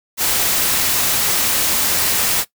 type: noise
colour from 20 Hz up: white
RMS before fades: -17 dBFS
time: 0.17-2.45 s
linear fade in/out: 50 ms
effects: noise-tail reverb RT60 0.1 s tail -17 dB re dry